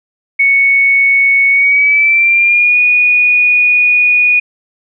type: tone with pitch glide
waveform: sine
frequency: 2218 to 2461 Hz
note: C#7 to D#7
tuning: 0 to -20 cents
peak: -6 dBFS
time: 0.39-4.4 s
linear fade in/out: 10 ms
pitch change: +180 cents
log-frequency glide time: 1.5-2.78 s
effects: none